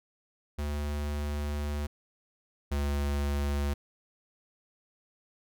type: tone pair in turn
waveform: square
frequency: 73.42 / 71.49 Hz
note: D2 / D2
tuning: 0 / -46 cents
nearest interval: unison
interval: 46 cents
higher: first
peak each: -31 / -28 dBFS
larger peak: second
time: 0.58-1.87 / 2.71-3.74 s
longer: first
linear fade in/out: 10 ms
effects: none